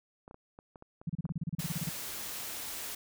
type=clicks; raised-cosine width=1 ms; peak=-35 dBFS; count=9; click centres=0.279 / 0.311 / 0.344 / 0.589 / 0.758 / 0.824 / 1.015 / 1.254 / 1.292 s
type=tone bursts; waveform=sine; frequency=163.4 Hz; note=E3; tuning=15 cents flat; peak=-30 dBFS; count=15; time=1.07-1.893 s; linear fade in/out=5 ms; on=25 ms; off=32 ms
type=noise; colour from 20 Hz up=white; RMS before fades=-40 dBFS; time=1.59-2.95 s; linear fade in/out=5 ms
effects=none